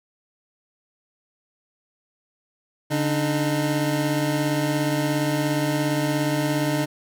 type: tone pair together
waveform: 25% pulse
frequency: 144.13 / 305.4 Hz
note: D3 / D#4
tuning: -32 / -32 cents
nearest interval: octave + minor second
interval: 1300 cents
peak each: -20 dBFS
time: 2.9-6.86 s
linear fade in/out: 20 ms
effects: none